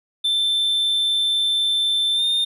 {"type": "tone with pitch glide", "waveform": "triangle", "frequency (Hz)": [3548, 3631], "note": ["A7", "A#7"], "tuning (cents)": [14, -46], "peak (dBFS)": -16, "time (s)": [0.24, 2.45], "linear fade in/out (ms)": 10, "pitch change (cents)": 40, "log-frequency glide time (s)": [2.14, 2.23], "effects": []}